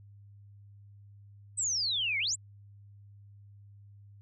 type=exponential two-way sweep; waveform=sine; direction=down then up; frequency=8372 to 2093 to 8372 Hz; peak=-28 dBFS; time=1.57-2.36 s; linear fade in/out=20 ms; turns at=2.19 s; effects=added 101 Hz sine -51 dBFS peak until 4.21 s